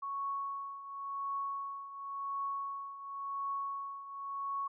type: tone with tremolo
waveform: sine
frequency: 1108.7 Hz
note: C#6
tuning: in tune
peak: -33 dBFS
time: 0.02-4.68 s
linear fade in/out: 10 ms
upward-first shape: triangle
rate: 0.93 Hz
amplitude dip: 75%
effects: none